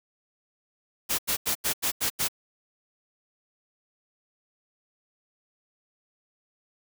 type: noise bursts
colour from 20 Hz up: white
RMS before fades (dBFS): -26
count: 7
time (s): 1.09-2.285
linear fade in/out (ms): 20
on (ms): 97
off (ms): 86
effects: none